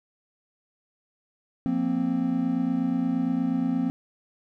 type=chord; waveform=triangle; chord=F suspended fourth; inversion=none; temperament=equal; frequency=174.61 / 233.1 / 261.6 Hz; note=F3 / Bb3 / C4; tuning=0 / 0 / 0 cents; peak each=-28 / -26 / -23 dBFS; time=1.66-3.9 s; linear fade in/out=0 ms; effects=none